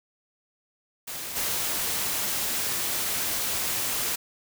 white noise with level steps, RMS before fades -35 / -28 dBFS, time 1.07-4.16 s, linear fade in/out 10 ms, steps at 1.35 s, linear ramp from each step 20 ms, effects none

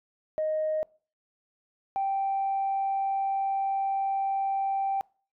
sine tone pair in turn, 622.3 / 782.1 Hz, D#5 / G5, 0 / -4 cents, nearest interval major third, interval 396 cents, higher second, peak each -24 dBFS, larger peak neither, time 0.38-0.83 / 1.96-5.01 s, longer second, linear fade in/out 0 ms, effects noise-tail reverb RT60 0.4 s tail -25 dB re dry + tanh soft clip ceiling -21 dBFS

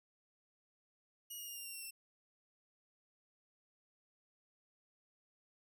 5% pulse tone with pitch steps, 2897 / 2862 / 2828 / 2793 / 2760 / 2727 / 2694 Hz, F#7 / F7 / F7 / F7 / F7 / F7 / E7, -37 / +42 / +21 / -1 / -21 / -42 / +37 cents, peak -37 dBFS, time 1.3-1.909 s, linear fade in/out 10 ms, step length 87 ms, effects none

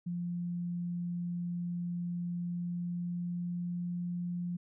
sine tone with pitch glide, 174.4 to 175.51 Hz, F3 to F3, -2 to +9 cents, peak -33 dBFS, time 0.06-4.57 s, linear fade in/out 10 ms, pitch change +11 cents, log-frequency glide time 2.37-4.07 s, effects none

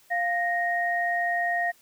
sine tone pair together, 698.5 / 1864.7 Hz, F5 / A#6, 0 / 0 cents, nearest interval octave + perfect fourth, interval 1700 cents, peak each -26 dBFS, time 0.1-1.72 s, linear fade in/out 20 ms, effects white hiss -59 dBFS RMS until 1.81 s

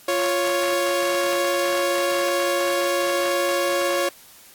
sawtooth tone pair together, 349.2 / 554.3 Hz, F4 / C#5, 0 / 0 cents, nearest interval minor sixth, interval 800 cents, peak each -21 / -17 dBFS, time 0.08-4.09 s, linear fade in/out 5 ms, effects white hiss -48 dBFS RMS until 4.54 s + AAC 64 kbps

